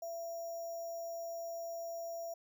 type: tone with sample-and-hold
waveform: sine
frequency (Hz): 672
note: E5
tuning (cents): +33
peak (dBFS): -39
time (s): 0.02-2.34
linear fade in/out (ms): 5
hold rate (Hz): 6300
effects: none